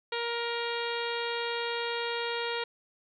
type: harmonic tone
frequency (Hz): 470.1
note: A#4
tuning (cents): +15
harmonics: 1 / 2 / 3 / 4 / 5 / 6 / 7 / 8 / 9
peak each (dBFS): -34 / -37 / -39 / -40 / -41 / -42 / -42 / -43 / -44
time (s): 0.12-2.64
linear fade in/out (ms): 5
effects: none